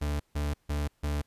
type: tone bursts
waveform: 40% pulse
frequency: 73.42 Hz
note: D2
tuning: in tune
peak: -27 dBFS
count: 4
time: 0.01-1.22 s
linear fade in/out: 10 ms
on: 190 ms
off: 150 ms
effects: pink hiss -71 dBFS RMS until 1.26 s + resampled to 32000 Hz